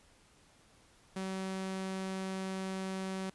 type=tone; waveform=sawtooth; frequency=190 Hz; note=F#3; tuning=46 cents sharp; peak=-32 dBFS; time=1.16-3.3 s; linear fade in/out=5 ms; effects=pink hiss -64 dBFS RMS until 3.34 s + resampled to 24000 Hz